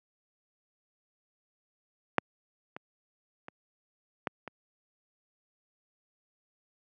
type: clicks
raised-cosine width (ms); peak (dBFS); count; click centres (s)
0.5; -6 / -24 / -27 / -14 / -24; 5; 2.183 / 2.765 / 3.484 / 4.272 / 4.477
effects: high-pass 150 Hz 12 dB/octave